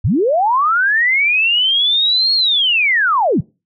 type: linear two-way sweep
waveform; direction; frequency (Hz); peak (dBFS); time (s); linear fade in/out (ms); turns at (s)
sine; up then down; 69.4 to 4339 to 100.2; -11; 0.04-3.41; 10; 2.34
effects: noise-tail reverb RT60 0.3 s tail -25 dB re dry